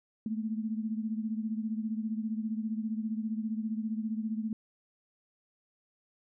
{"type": "beating tone pair", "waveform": "sine", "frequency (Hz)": [216.7, 231.7], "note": ["A3", "A#3"], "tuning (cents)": [-26, -10], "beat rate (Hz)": 15, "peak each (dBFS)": [-32, -37], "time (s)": [0.26, 4.53], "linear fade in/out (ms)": 2, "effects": []}